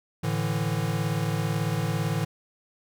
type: chord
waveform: square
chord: A suspended fourth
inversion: none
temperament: equal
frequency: 110 / 146.83 / 164.81 Hz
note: A2 / D3 / E3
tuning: 0 / 0 / 0 cents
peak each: -30 dBFS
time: 0.23-2.25 s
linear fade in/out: 10 ms
effects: none